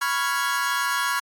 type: chord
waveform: 40% pulse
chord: C# dominant seventh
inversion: third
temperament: equal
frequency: 987.8 / 1108.7 / 1396.9 / 1661.2 Hz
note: B5 / C#6 / E#6 / G#6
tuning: 0 / 0 / 0 / 0 cents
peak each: -28 / -27 / -27 / -26 dBFS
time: 0.01-1.2 s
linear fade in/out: 10 ms
effects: AAC 64 kbps